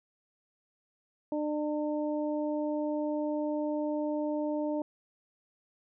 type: harmonic tone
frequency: 300 Hz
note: D4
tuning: 37 cents sharp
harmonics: 1 / 2 / 3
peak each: -31 / -33 / -41 dBFS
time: 1.32-4.82 s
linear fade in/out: 2 ms
effects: none